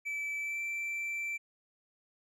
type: tone with pitch glide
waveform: triangle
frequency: 2311 to 2339 Hz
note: D7 to D7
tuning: -28 to -8 cents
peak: -32 dBFS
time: 0.05-1.38 s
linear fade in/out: 20 ms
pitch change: +20 cents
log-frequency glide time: 0.39-0.6 s
effects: none